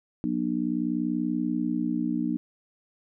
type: harmonic tone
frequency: 60.4 Hz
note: B1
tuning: 38 cents flat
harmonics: 3 / 4 / 5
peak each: -32 / -28 / -28 dBFS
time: 0.24-2.37 s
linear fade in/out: 0 ms
effects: none